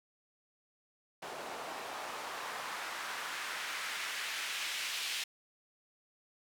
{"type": "noise with band-pass filter sweep", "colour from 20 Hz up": "white", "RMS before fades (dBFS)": -40, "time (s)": [1.22, 5.24], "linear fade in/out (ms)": 5, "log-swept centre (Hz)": [630, 3000], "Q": 1.2, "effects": []}